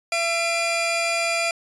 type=tone pair together; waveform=sawtooth; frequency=674.5 / 2398 Hz; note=E5 / D7; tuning=+40 / +36 cents; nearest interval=octave + minor seventh; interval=2196 cents; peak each=-20 / -20 dBFS; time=0.12-1.51 s; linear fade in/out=2 ms; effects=resampled to 22050 Hz